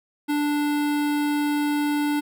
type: tone with notch filter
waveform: square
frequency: 293.7 Hz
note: D4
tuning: in tune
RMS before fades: -23 dBFS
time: 0.28-2.21 s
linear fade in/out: 20 ms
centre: 6200 Hz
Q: 1.5
effects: none